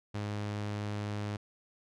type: tone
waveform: sawtooth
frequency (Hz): 103.83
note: G#2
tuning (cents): 0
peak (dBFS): -30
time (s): 0.14-1.37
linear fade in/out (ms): 10
effects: low-pass 6000 Hz 12 dB/octave